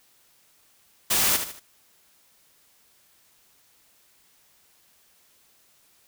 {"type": "noise with echo", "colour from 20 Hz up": "white", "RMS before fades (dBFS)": -22, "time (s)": [1.1, 1.37], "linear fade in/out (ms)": 10, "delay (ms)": 76, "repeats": 3, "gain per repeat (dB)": -8, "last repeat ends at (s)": 1.598, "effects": ["white hiss -61 dBFS RMS until 6.07 s"]}